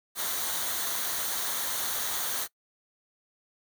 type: noise with comb filter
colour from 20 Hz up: white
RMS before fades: -31 dBFS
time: 0.15-2.48 s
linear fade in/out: 50 ms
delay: 0.39 ms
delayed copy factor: -0.55
effects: noise-tail reverb RT60 0.1 s tail -22 dB re dry